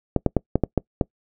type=clicks; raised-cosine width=2 ms; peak=-4 dBFS; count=7; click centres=0.163 / 0.263 / 0.367 / 0.556 / 0.637 / 0.777 / 1.012 s; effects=noise-tail reverb RT60 0.1 s tail -25 dB re dry